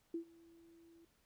sine tone with ADSR envelope, 333.8 Hz, E4, 22 cents sharp, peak -36 dBFS, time 0.14-1.05 s, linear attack 4 ms, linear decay 97 ms, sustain -24 dB, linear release 3 ms, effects pink hiss -75 dBFS RMS until 1.25 s

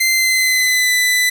sawtooth tone with pitch glide, 2077 to 1997 Hz, C7 to B6, -13 to +19 cents, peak -9 dBFS, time 0-1.3 s, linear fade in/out 10 ms, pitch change -68 cents, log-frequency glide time 0.14-0.92 s, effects 7-bit

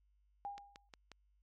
sine tone with exponential decay, 807 Hz, G#5, 50 cents flat, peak -38 dBFS, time 0.45-0.89 s, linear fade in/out 0 ms, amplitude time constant 94 ms
click train, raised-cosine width 0.2 ms, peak -34 dBFS, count 4, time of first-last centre 0.58-1.117 s, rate 5.59 Hz
effects added 50 Hz sine -70 dBFS peak until 1.42 s + MP3 64 kbps

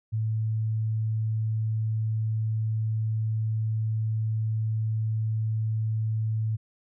sine tone, 110 Hz, A2, in tune, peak -24 dBFS, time 0.12-6.57 s, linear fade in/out 20 ms, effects none

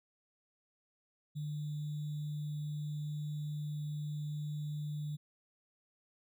sine tone with sample-and-hold, 149.6 Hz, D3, 32 cents sharp, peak -36 dBFS, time 1.35-5.17 s, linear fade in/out 20 ms, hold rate 3675 Hz, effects none

